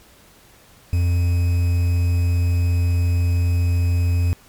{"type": "tone with quantisation", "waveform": "triangle", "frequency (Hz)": 87.31, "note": "F2", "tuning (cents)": 0, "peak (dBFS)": -13, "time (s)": [0.93, 4.33], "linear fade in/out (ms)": 0, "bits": 6, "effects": ["pink hiss -50 dBFS RMS until 4.48 s", "MP3 96 kbps"]}